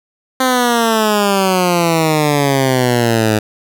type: exponential sweep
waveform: 10% pulse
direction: down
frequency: 261.6 to 106.2 Hz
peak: -3 dBFS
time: 0.4-3.39 s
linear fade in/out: 5 ms
effects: none